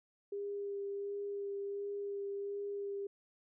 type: tone with vibrato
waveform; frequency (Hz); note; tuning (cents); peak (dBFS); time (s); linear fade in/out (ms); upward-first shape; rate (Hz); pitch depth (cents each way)
sine; 402; G4; +44; -37; 0.32-3.07; 5; sine; 1.4; 12
effects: none